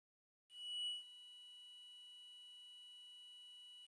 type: tone with ADSR envelope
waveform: triangle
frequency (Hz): 2939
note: F#7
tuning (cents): -12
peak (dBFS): -38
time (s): 0.49-3.87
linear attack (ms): 380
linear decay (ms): 160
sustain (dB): -17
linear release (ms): 23
effects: resampled to 24000 Hz + 12-bit